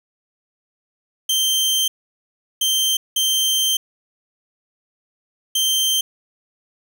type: tone bursts at uneven times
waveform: sawtooth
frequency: 3136 Hz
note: G7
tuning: in tune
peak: -13 dBFS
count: 4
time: 1.29-1.88 / 2.61-2.97 / 3.16-3.77 / 5.55-6.01 s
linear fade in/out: 5 ms
effects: none